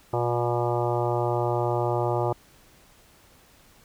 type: harmonic tone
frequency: 120 Hz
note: B2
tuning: 49 cents flat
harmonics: 1 / 3 / 4 / 5 / 6 / 7 / 8 / 9 / 10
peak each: -28 / -28 / -32 / -30 / -32 / -31 / -35 / -41 / -37 dBFS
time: 0.13-2.33 s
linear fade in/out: 5 ms
effects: pink hiss -56 dBFS RMS until 3.84 s